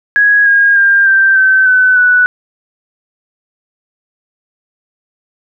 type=tone with pitch steps; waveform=sine; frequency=1661.2 / 1629.8 / 1599.1 / 1568.9 / 1539.2 / 1510.2 / 1481.7 Hz; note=G#6 / G#6 / G6 / G6 / G6 / F#6 / F#6; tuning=0 / -33 / +34 / +1 / -32 / +35 / +2 cents; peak=-5 dBFS; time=0.16-2.26 s; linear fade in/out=0 ms; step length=300 ms; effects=none